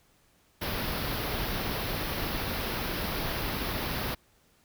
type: band-stop noise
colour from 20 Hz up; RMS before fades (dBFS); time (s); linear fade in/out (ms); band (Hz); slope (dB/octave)
pink; -32; 0.61-4.15; 10; 5300 to 11000; 48
effects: pink hiss -65 dBFS RMS until 4.64 s